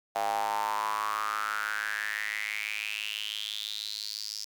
square tone with high-pass filter sweep, 53 Hz, G#1, 36 cents sharp, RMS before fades -33 dBFS, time 0.15-4.45 s, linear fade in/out 10 ms, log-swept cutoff 730 to 5200 Hz, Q 7.3, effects 9-bit

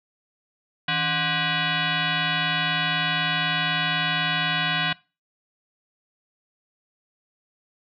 sine tone with frequency modulation, 726 Hz, F#5, 33 cents flat, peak -21 dBFS, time 0.88-4.93 s, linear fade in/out 5 ms, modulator 444 Hz, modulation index 6.6, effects noise-tail reverb RT60 0.3 s tail -22 dB re dry

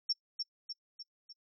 sine tone with echo, 5450 Hz, F8, 43 cents flat, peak -27 dBFS, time 0.09-0.13 s, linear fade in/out 10 ms, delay 300 ms, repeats 4, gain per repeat -5 dB, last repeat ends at 1.33 s, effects noise-tail reverb RT60 0.1 s tail -23 dB re dry

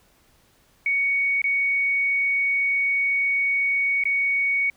sine tone with dropouts, 2233 Hz, C#7, 12 cents sharp, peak -19 dBFS, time 0.86-4.7 s, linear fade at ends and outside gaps 2 ms, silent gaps 1.418-1.441 / 4.038-4.054 s, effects pink hiss -60 dBFS RMS until 4.76 s

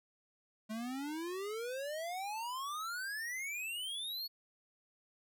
square exponential sweep, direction up, 212.5 to 4435 Hz, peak -39 dBFS, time 0.69-4.28 s, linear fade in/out 20 ms, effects none

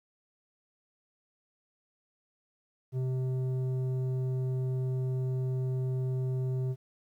square tone with low-pass filter, 129.2 Hz, C3, 21 cents flat, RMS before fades -31 dBFS, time 2.92-6.76 s, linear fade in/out 50 ms, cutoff 360 Hz, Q 0.94, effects 11-bit

